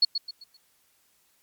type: tone with echo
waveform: sine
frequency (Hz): 4361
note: C#8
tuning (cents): -29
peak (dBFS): -15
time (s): 0.02-0.05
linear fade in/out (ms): 5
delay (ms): 130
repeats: 4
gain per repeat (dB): -9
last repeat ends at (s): 0.57
effects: white hiss -66 dBFS RMS until 1.42 s + MP3 96 kbps